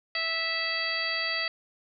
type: harmonic tone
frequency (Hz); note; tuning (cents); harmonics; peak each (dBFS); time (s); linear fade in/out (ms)
656; E5; -9; 1 / 2 / 3 / 4 / 5 / 6 / 7; -39 / -38 / -31 / -35 / -38 / -40 / -32; 0.15-1.48; 2
effects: none